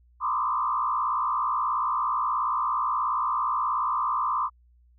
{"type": "tone with frequency modulation", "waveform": "sine", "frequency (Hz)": 1108.7, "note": "C#6", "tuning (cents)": 0, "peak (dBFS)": -23, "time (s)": [0.2, 4.5], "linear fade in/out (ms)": 50, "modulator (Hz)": 58.5, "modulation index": 2.2, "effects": ["added 60 Hz sine -56 dBFS peak until 4.98 s"]}